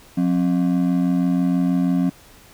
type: ring-modulated tone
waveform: triangle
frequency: 222.8 Hz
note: A3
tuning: 22 cents sharp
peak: -11 dBFS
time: 0.17-2.1 s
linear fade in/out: 10 ms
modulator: 43.1 Hz
effects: pink hiss -48 dBFS RMS until 2.53 s